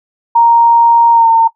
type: tone with pitch glide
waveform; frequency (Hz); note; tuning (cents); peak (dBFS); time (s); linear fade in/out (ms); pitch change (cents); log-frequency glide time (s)
sine; 932.3 to 910; A#5 to A#5; 0 to -42; -4; 0.35-1.48; 10; -42; 1.12-1.28
effects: noise-tail reverb RT60 0.1 s tail -18 dB re dry

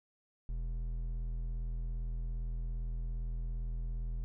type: tone with hard clipping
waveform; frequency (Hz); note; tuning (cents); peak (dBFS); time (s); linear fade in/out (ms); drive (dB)
sine; 41.25; E1; +2; -36; 0.49-4.24; 0; 7
effects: none

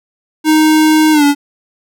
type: tone with pitch glide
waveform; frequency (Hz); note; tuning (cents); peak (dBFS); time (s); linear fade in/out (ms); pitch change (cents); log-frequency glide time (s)
square; 311.1 to 286.9; D#4 to D4; 0 to -40; -7; 0.44-1.35; 50; -140; 1.12-1.24
effects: none

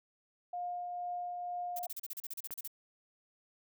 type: tone with tremolo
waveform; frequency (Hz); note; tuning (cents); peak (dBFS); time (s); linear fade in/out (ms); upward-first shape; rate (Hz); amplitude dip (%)
sine; 710; F5; +28; -35; 0.53-1.87; 5; triangle; 2.1; 30
type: noise bursts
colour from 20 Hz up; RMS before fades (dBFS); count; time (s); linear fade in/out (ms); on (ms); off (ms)
violet; -41; 14; 1.76-2.677; 5; 33; 35
type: click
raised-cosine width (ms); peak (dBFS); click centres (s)
0.5; -34; 2.507
effects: none

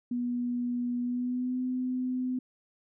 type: tone with pitch glide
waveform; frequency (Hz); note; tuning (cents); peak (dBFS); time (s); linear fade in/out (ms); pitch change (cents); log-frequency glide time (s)
sine; 243.6 to 253.8; B3 to B3; -24 to +47; -28; 0.11-2.39; 5; +71; 1.01-1.6
effects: none

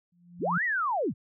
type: tone with exponential growth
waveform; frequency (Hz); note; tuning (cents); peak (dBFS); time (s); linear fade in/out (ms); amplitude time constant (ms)
sine; 174.61; F3; 0; -26; 0.12-0.58; 5; 100
type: linear two-way sweep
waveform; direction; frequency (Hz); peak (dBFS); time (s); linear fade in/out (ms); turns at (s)
sine; up then down; 70.8 to 2006 to 70.8; -25; 0.39-1.14; 50; 0.64
effects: none

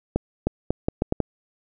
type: accelerating click train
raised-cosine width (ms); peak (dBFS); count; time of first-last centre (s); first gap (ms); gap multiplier
2; -7; 7; 0.16-1.203; 310; 0.76
effects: none

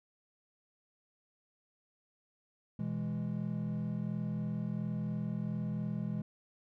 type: chord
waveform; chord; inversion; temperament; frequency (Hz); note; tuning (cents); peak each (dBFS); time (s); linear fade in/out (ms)
triangle; E major; second; equal; 123.47 / 164.81 / 207.7; B2 / E3 / G#3; 0 / 0 / 0; -37 / -35 / -35; 2.79-6.22; 5
effects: tanh soft clip ceiling -23 dBFS

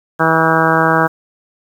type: harmonic tone with a mistuned harmonic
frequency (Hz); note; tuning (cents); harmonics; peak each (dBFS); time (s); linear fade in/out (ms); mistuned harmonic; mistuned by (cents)
162; E3; -30; 1 / 2 / 3 / 4 / 5 / 6 / 7 / 8 / 9 / 10; -19 / -19 / -19 / -19 / -19 / -19 / -19 / -19 / -19 / -19; 0.19-1.08; 20; 10; -26
effects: 7-bit

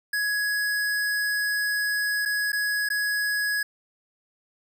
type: tone with dropouts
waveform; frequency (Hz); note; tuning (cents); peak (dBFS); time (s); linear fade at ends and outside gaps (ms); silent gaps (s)
square; 1673; G#6; +12; -24; 0.13-3.63; 5; 2.253-2.257 / 2.52-2.529 / 2.889-2.901
effects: none

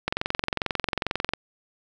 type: click train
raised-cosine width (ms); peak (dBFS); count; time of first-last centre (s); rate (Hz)
0.3; -8; 29; 0.08-1.336; 22.3
effects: none

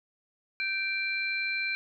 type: tone cluster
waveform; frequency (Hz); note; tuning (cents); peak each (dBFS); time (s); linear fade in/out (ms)
sine; 1553 / 2359 / 4104; G6 / D7 / C8; -17 / +7 / -34; -36 / -29 / -38; 0.6-1.75; 0
effects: none

